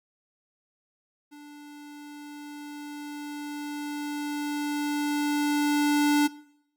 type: tone with level ramp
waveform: square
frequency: 293.2 Hz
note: D4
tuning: 3 cents flat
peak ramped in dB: -45 to -19 dBFS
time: 1.31-6.28 s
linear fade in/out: 20 ms
effects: noise-tail reverb RT60 0.7 s tail -20 dB re dry + Opus 48 kbps